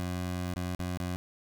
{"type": "tone with dropouts", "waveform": "20% pulse", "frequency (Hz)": 89.8, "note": "F2", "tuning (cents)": 49, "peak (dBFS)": -27, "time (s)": [0, 1.16], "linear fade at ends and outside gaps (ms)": 0, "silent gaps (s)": [[0.538, 0.561], [0.749, 0.793], [0.974, 1.001]], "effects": []}